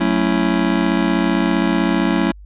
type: chord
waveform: square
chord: F# minor seventh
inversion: none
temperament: just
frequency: 185 / 222 / 277.5 / 333 Hz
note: F#3 / A3 / C#4 / E4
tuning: 0 / +16 / +2 / +18 cents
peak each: -21 dBFS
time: 0-2.32 s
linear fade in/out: 10 ms
effects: added 50 Hz sine -36 dBFS peak until 2.45 s + resampled to 8000 Hz